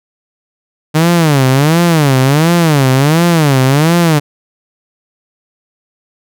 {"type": "tone with vibrato", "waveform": "sawtooth", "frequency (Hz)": 150, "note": "D3", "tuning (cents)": 37, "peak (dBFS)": -3, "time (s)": [0.94, 4.2], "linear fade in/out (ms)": 20, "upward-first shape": "sine", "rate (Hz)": 1.4, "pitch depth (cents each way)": 250, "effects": []}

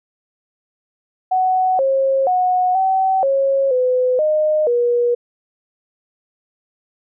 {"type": "tone with pitch steps", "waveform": "sine", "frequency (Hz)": [745, 538, 732, 763, 545, 505, 614, 480.9], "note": ["F#5", "C5", "F#5", "G5", "C#5", "B4", "D#5", "B4"], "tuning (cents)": [12, 48, -19, -47, -29, 39, -23, -46], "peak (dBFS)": -13, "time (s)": [1.31, 5.15], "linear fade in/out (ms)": 10, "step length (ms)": 480, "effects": []}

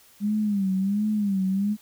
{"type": "tone with vibrato", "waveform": "sine", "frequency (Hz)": 201, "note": "G3", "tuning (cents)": 44, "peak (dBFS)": -21, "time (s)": [0.2, 1.77], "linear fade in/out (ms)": 50, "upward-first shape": "sine", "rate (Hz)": 1.4, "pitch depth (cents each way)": 110, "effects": ["white hiss -55 dBFS RMS until 1.81 s"]}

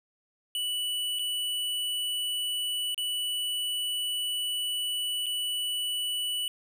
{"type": "tone with dropouts", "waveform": "square", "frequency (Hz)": 2960, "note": "F#7", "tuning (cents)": 0, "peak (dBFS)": -29, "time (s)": [0.55, 6.48], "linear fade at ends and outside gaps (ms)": 1, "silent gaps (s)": [[1.188, 1.193], [2.945, 2.978], [5.26, 5.265]], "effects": []}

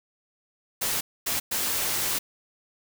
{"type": "noise bursts at uneven times", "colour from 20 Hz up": "white", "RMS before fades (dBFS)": -27, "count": 3, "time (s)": [[0.81, 1.01], [1.26, 1.4], [1.51, 2.19]], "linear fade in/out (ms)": 10, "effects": []}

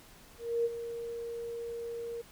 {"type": "tone with ADSR envelope", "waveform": "sine", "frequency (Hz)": 467.3, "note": "A#4", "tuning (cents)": 4, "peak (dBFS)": -25, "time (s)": [0.38, 2.22], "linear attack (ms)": 270, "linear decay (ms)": 35, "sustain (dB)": -11, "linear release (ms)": 12, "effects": ["pink hiss -56 dBFS RMS until 2.31 s"]}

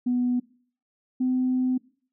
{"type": "tone pair in turn", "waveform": "sine", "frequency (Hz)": [246.9, 255.2], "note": ["B3", "C4"], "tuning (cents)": [0, -43], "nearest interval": "minor second", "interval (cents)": 57, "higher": "second", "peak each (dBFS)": -20, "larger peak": "neither", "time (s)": [[0.06, 0.4], [1.2, 1.78]], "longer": "second", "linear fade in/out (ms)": 10, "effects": ["noise-tail reverb RT60 0.5 s tail -22 dB re dry", "tanh soft clip ceiling -16 dBFS"]}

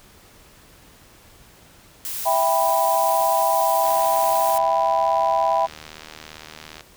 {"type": "noise", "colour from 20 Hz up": "blue", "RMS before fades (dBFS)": -29, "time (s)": [2.05, 4.58], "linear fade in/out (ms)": 0}
{"type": "chord", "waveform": "sine", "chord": "E minor", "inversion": "none", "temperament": "just", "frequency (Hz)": [659.3, 791.1, 988.9], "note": ["E5", "G5", "B5"], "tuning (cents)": [0, 16, 2], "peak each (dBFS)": -21, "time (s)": [2.25, 5.67], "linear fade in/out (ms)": 20}
{"type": "click train", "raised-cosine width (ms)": 0.2, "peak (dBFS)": -20, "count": 231, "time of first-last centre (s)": [3.84, 6.808], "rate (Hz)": 77.5}
{"effects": ["pink hiss -50 dBFS RMS until 6.96 s"]}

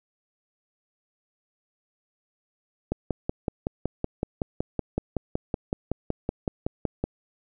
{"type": "click train", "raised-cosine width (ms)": 2, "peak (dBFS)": -12, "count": 23, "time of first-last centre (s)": [2.92, 7.04], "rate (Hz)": 5.34, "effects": []}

